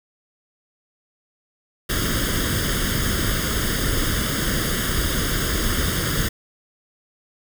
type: noise with comb filter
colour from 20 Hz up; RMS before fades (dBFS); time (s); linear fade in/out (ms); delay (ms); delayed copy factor
pink; -22; 1.89-6.29; 10; 0.6; +0.8
effects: none